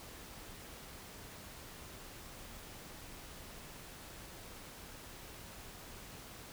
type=silence; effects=pink hiss -51 dBFS RMS until 6.52 s